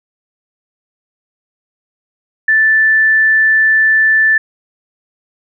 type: tone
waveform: sine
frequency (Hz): 1760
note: A6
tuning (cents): 0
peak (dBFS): -7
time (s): 2.48-4.38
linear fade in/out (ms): 5
effects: none